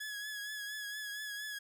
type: tone with vibrato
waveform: sawtooth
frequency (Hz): 1686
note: G#6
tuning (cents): +26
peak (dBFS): -36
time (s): 0-1.59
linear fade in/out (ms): 10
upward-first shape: triangle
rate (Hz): 4.3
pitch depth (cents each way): 45
effects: none